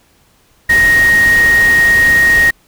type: tone in noise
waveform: sine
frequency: 1870 Hz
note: A#6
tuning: 5 cents sharp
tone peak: -6 dBFS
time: 0.69-2.51 s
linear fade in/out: 10 ms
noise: pink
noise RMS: -21 dBFS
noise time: 0.69-2.51 s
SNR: +12 dB
effects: pink hiss -52 dBFS RMS until 2.67 s